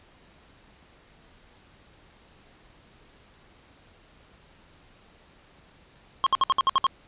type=tone bursts; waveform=square; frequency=1072 Hz; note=C6; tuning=42 cents sharp; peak=-18 dBFS; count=8; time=6.24-6.867 s; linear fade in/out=0 ms; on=25 ms; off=61 ms; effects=pink hiss -56 dBFS RMS until 7.07 s + resampled to 8000 Hz